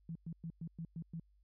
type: tone bursts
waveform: sine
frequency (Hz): 165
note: E3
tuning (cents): +2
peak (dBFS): -40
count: 7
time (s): 0.09-1.198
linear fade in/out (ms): 2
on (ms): 64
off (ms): 110
effects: added 50 Hz sine -66 dBFS peak until 1.43 s